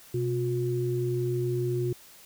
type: tone pair together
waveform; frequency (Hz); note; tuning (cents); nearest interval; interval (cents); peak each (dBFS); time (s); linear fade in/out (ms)
sine; 126.64 / 358.4; B2 / F4; +44 / +45; octave + tritone; 1801; -28; 0.14-1.93; 5
effects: white hiss -52 dBFS RMS until 2.25 s